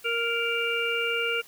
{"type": "harmonic tone", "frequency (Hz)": 466.2, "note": "A#4", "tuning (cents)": 0, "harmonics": [1, 3, 5, 6], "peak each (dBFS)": [-30, -30, -30, -30], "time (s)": [0.04, 1.42], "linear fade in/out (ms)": 20, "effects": ["white hiss -52 dBFS RMS until 1.47 s"]}